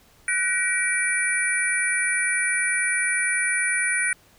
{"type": "tone cluster", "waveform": "sine", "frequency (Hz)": [1494, 1914, 2319, 9430], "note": ["F#6", "A#6", "D7", "D9"], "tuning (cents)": [16, 45, -22, 6], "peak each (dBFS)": -26, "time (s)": [0.28, 4.13], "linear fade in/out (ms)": 2, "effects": ["pink hiss -56 dBFS RMS until 4.38 s"]}